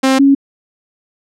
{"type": "tone pair in turn", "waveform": ["sawtooth", "sine"], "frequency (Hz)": [265.1, 276.3], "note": ["C4", "C#4"], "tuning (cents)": [23, -6], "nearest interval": "minor second", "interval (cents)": 71, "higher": "second", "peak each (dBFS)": -5, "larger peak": "neither", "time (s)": [[0.03, 0.19], [0.19, 0.35]], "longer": "neither", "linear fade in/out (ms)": 10, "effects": ["low-pass 9000 Hz 12 dB/octave"]}